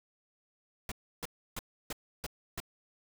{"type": "noise bursts", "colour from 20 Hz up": "pink", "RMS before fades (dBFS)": -38, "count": 6, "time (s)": [0.89, 2.602], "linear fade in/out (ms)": 2, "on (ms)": 27, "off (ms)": 310, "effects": []}